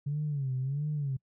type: tone with vibrato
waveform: sine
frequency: 139.7 Hz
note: C#3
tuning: 14 cents sharp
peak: -28 dBFS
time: 0.06-1.17 s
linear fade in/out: 10 ms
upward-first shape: sine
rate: 1.5 Hz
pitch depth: 140 cents each way
effects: noise-tail reverb RT60 0.1 s tail -26 dB re dry + tanh soft clip ceiling -24 dBFS